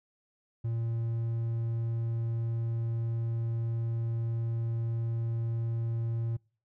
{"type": "tone", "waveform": "triangle", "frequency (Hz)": 115.2, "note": "A#2", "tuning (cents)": -20, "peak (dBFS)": -27, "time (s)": [0.64, 6.37], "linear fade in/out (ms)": 10, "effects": ["noise-tail reverb RT60 0.4 s tail -26 dB re dry"]}